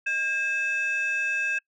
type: tone pair together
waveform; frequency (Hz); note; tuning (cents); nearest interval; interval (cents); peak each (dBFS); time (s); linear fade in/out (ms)
sine; 1614 / 2603; G#6 / E7; -50 / -22; minor sixth; 828; -25 / -25; 0.06-1.59; 10
effects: noise-tail reverb RT60 0.1 s tail -24 dB re dry + tanh soft clip ceiling -20 dBFS